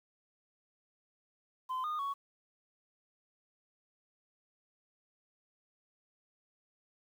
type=tone with pitch steps; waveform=sine; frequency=1028 / 1225 / 1115 Hz; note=C6 / D#6 / C#6; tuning=-31 / -27 / +10 cents; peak=-31 dBFS; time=1.69-2.14 s; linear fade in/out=20 ms; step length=150 ms; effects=tanh soft clip ceiling -32 dBFS + 10-bit